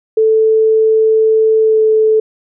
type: tone with pitch glide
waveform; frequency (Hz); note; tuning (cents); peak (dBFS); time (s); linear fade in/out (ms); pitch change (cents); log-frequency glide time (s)
sine; 440 to 436.5; A4 to A4; 0 to -14; -7; 0.17-2.2; 5; -14; 1.6-1.83
effects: none